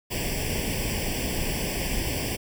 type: noise with comb filter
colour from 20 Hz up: pink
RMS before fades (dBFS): -28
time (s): 0.1-2.37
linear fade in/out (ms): 20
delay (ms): 0.38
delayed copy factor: +1
effects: none